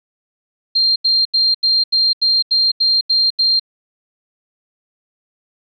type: tone bursts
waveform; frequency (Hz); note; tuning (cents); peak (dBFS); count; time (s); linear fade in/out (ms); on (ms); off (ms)
sine; 4186; C8; 0; -11; 10; 0.75-3.597; 10; 210; 83
effects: none